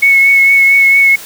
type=tone with vibrato; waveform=sine; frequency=2200 Hz; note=C#7; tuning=14 cents flat; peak=-4 dBFS; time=0.02-1.16 s; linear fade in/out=10 ms; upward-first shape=triangle; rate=4.4 Hz; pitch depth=21 cents each way; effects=white hiss -30 dBFS RMS until 1.25 s